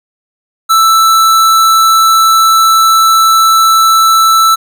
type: tone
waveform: square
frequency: 1322 Hz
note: E6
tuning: 5 cents sharp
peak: -5 dBFS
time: 0.69-4.56 s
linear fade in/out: 20 ms
effects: none